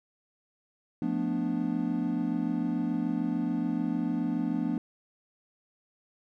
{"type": "chord", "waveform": "triangle", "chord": "B half-diminished seventh", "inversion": "second", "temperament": "equal", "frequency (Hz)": [174.61, 220, 246.9, 293.7], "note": ["F3", "A3", "B3", "D4"], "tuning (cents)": [0, 0, 0, 0], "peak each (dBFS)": [-32, -32, -29, -30], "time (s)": [1.02, 4.78], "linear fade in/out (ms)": 2, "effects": []}